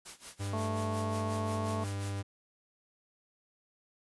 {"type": "noise with tremolo", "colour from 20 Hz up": "white", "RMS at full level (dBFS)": -45, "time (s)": [0.05, 2.2], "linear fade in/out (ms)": 10, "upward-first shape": "sine", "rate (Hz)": 5.6, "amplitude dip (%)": 90}
{"type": "tone", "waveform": "45% pulse", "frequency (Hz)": 99.4, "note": "G2", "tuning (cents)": 25, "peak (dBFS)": -34, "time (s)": [0.39, 2.23], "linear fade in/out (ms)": 20}
{"type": "harmonic tone", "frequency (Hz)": 220, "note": "A3", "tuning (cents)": 0, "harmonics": [1, 2, 3, 4, 5], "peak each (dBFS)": [-38, -42, -39, -43, -40], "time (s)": [0.53, 1.84], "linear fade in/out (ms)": 2}
{"effects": ["resampled to 24000 Hz"]}